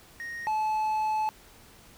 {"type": "tone pair in turn", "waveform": "triangle", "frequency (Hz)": [1864.7, 864.4], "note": ["A#6", "A5"], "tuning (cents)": [0, -31], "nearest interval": "octave + minor second", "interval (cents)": 1331, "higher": "first", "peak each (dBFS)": [-33, -23], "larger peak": "second", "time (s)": [[0.2, 0.47], [0.47, 1.29]], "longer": "second", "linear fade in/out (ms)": 0, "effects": ["pink hiss -54 dBFS RMS until 1.97 s"]}